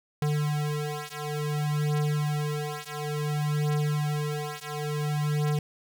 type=beating tone pair; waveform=square; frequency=148.7 / 149.27 Hz; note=D3 / D3; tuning=+22 / +29 cents; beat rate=0.57 Hz; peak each=-30 dBFS; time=0.22-5.59 s; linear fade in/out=2 ms; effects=none